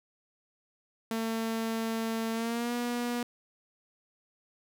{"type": "tone with pitch glide", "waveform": "sawtooth", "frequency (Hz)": [225, 241.1], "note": ["A3", "B3"], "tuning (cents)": [39, -41], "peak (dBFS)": -26, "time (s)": [1.11, 3.23], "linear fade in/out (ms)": 2, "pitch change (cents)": 120, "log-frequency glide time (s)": [2.32, 2.73], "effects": []}